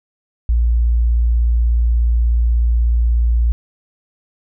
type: tone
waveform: sine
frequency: 58.27 Hz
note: A#1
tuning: in tune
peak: -11 dBFS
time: 0.49-3.52 s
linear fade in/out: 0 ms
effects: none